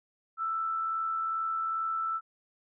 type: tone with amplitude modulation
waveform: sine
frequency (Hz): 1325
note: E6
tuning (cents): +9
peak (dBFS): -27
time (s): 0.37-2.21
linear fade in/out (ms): 50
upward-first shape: sine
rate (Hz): 82.4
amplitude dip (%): 35
effects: none